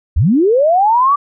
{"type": "linear sweep", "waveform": "sine", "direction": "up", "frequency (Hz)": [55, 1174.7], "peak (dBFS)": -8, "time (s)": [0.16, 1.16], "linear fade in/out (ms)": 10, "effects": []}